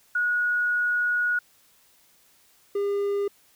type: tone pair in turn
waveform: sine / triangle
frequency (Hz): 1454 / 403.2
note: F#6 / G4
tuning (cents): -31 / +49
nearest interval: octave + minor seventh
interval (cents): 2220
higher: first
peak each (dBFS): -21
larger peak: neither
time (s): 0.15-1.39 / 2.75-3.28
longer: first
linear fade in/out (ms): 5
effects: white hiss -60 dBFS RMS until 3.55 s